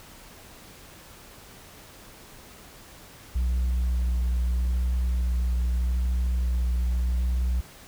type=tone with vibrato; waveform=sine; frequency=61.4 Hz; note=B1; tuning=9 cents flat; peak=-19 dBFS; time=3.35-7.61 s; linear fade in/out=10 ms; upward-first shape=sine; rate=0.8 Hz; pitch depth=16 cents each way; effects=tanh soft clip ceiling -21 dBFS + pink hiss -48 dBFS RMS until 7.87 s